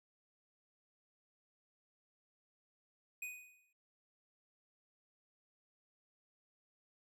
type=tone with exponential decay; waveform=square; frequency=2489 Hz; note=D#7; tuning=in tune; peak=-40 dBFS; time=3.22-3.73 s; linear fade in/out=5 ms; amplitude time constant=110 ms; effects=none